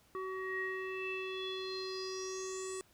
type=tone with low-pass filter sweep; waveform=square; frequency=377.4 Hz; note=F#4; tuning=34 cents sharp; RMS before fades=-40 dBFS; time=0.15-2.81 s; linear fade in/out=0 ms; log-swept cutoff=1400 to 8400 Hz; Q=8.2; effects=pink hiss -67 dBFS RMS until 2.93 s